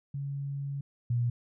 sine tone pair in turn, 140 / 120.16 Hz, C#3 / B2, +18 / -47 cents, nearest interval minor third, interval 265 cents, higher first, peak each -32 / -25 dBFS, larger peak second, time 0.14-0.81 / 1.1-1.3 s, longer first, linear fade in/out 5 ms, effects none

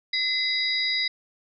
sine tone cluster, 2042 / 3883 / 4891 Hz, C7 / B7 / D#8, -43 / -30 / -31 cents, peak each -27 dBFS, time 0.13-1.08 s, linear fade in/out 5 ms, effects none

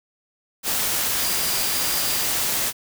sine tone in noise, 4785 Hz, D8, 32 cents sharp, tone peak -31 dBFS, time 1.17-2.29 s, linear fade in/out 50 ms, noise white, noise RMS -23 dBFS, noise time 0.63-2.73 s, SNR -11 dB, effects none

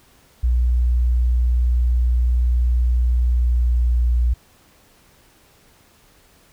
sine tone with pitch glide, 60.6 to 59.9 Hz, B1 to A#1, -32 to +48 cents, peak -14 dBFS, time 0.43-4.34 s, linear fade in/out 10 ms, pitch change -20 cents, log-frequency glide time 3.2-3.98 s, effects pink hiss -54 dBFS RMS until 6.52 s

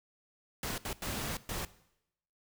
pink noise bursts at uneven times, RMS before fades -37 dBFS, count 4, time 0.63-0.78 / 0.85-0.93 / 1.02-1.37 / 1.49-1.65 s, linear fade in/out 2 ms, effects noise-tail reverb RT60 0.8 s tail -18 dB re dry

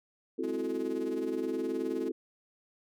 sine chord, F# half-diminished seventh, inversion second, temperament equal, 261.6 / 329.6 / 370 / 440 Hz, C4 / E4 / F#4 / A4, 0 / 0 / 0 / 0 cents, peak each -36 dBFS, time 0.38-2.12 s, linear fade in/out 10 ms
sawtooth tone with tremolo, 210.4 Hz, G#3, 23 cents sharp, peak -38 dBFS, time 0.43-2.09 s, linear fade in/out 10 ms, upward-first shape sine, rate 19 Hz, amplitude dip 65%
effects none

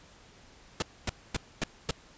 pink noise bursts, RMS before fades -29 dBFS, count 5, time 0.8-1.91 s, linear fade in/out 2 ms, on 22 ms, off 250 ms, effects pink hiss -56 dBFS RMS until 2.17 s + resampled to 16000 Hz

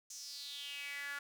sawtooth tone with high-pass filter sweep, 284.3 Hz, C#4, 44 cents sharp, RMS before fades -45 dBFS, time 0.1-1.19 s, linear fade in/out 5 ms, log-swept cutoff 6400 to 1500 Hz, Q 5.6, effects none

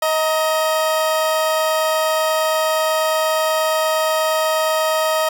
30% pulse tone pair together, 631 / 932.3 Hz, D#5 / A#5, +24 / 0 cents, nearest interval perfect fifth, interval 676 cents, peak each -14 / -21 dBFS, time 0.02-5.29 s, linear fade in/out 5 ms, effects none

